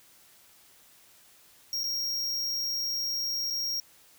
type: tone with dropouts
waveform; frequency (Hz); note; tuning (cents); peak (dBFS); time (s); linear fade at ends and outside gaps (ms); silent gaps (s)
square; 5590; F8; +1; -29; 1.73-3.8; 1; 1.834-1.84 / 3.502-3.506
effects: white hiss -58 dBFS RMS until 4.18 s